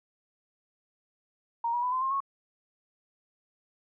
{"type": "tone with pitch steps", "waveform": "sine", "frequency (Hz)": [932.3, 963.5, 995.8, 1029.1, 1063.5, 1099.1], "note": ["A#5", "B5", "B5", "C6", "C6", "C#6"], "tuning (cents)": [0, -43, 14, -29, 28, -15], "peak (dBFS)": -26, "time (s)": [1.64, 2.204], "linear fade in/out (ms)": 5, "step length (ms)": 94, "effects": []}